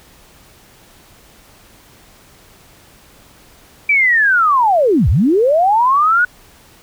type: linear two-way sweep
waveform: sine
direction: down then up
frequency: 2349 to 56.3 to 1487 Hz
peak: -9 dBFS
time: 3.89-6.25 s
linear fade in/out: 5 ms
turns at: 5.09 s
effects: pink hiss -46 dBFS RMS until 6.82 s